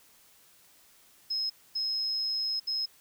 sine tone bursts at uneven times, 5140 Hz, E8, 45 cents flat, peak -28 dBFS, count 3, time 1.3-1.5 / 1.75-2.6 / 2.67-2.86 s, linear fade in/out 10 ms, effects white hiss -60 dBFS RMS until 3 s

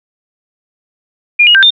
sine tone with pitch steps, 2418 / 2882 / 1572 / 3614 Hz, D7 / F#7 / G6 / A7, +50 / -46 / +4 / +46 cents, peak -3 dBFS, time 1.39-1.706 s, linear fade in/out 10 ms, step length 79 ms, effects none

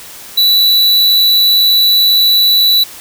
square tone, 3951 Hz, B7, in tune, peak -7 dBFS, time 0.37-2.84 s, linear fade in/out 10 ms, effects white hiss -32 dBFS RMS until 3 s

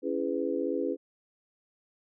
sine chord, C# minor seventh, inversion none, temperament just, 277.2 / 332.6 / 415.8 / 498.9 Hz, C#4 / E4 / G#4 / B4, 0 / +16 / +2 / +17 cents, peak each -33 dBFS, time 0.02-0.97 s, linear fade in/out 50 ms, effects none

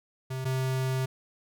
square tone pair in turn, 130.81 / 130.81 Hz, C3 / C3, 0 / 0 cents, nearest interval unison, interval 0 cents, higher neither, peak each -32 / -27 dBFS, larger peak second, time 0.3-0.45 / 0.45-1.06 s, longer second, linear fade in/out 10 ms, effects none

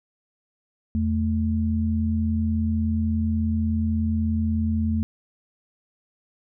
sine tone pair together, 83.51 / 220 Hz, E2 / A3, +23 / 0 cents, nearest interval octave + perfect fourth, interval 1677 cents, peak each -23 dBFS, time 0.95-5.03 s, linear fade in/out 0 ms, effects none

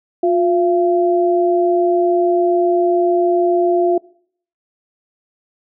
sine tone pair together, 355.2 / 682.2 Hz, F4 / F5, +29 / -41 cents, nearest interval major seventh, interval 1130 cents, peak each -13 / -17 dBFS, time 0.23-3.98 s, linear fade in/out 5 ms, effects noise-tail reverb RT60 0.6 s tail -23 dB re dry

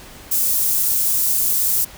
white high-pass noise, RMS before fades -18 dBFS, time 0.31-1.85 s, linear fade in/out 10 ms, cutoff 8900 Hz, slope 12 dB/octave, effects pink hiss -40 dBFS RMS until 1.97 s

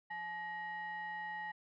triangle ring-modulated tone, 515 Hz, C5, 28 cents flat, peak -35 dBFS, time 0.1-1.52 s, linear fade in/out 10 ms, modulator 1370 Hz, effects resampled to 11025 Hz

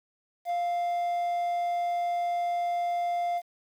triangle tone with quantisation, 698.5 Hz, F5, in tune, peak -24 dBFS, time 0.45-3.42 s, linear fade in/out 50 ms, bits 9, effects none

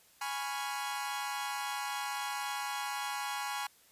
sawtooth chord, C# dominant seventh, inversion second, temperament equal, 830.6 / 987.8 / 1108.7 / 1396.9 Hz, G#5 / B5 / C#6 / E#6, 0 / 0 / 0 / 0 cents, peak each -34 / -38 / -38 / -40 dBFS, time 0.21-3.67 s, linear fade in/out 5 ms, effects white hiss -63 dBFS RMS until 3.91 s + resampled to 32000 Hz

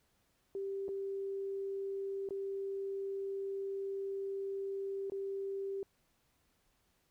sine tone with dropouts, 392 Hz, G4, in tune, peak -36 dBFS, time 0.55-5.83 s, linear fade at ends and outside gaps 1 ms, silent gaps 0.882-0.889 / 2.289-2.307 / 5.099-5.12 s, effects pink hiss -75 dBFS RMS until 7.1 s

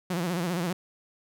sawtooth tone with vibrato, 174.61 Hz, F3, in tune, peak -23 dBFS, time 0.1-0.73 s, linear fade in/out 5 ms, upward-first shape sine, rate 15 Hz, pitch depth 110 cents each way, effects none

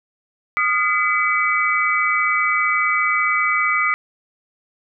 sine tone cluster, 1233 / 1404 / 2015 / 2280 Hz, D#6 / F6 / B6 / C#7, -16 / +9 / +34 / +48 cents, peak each -20 / -27 / -20 / -21 dBFS, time 0.57-3.94 s, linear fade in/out 0 ms, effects none

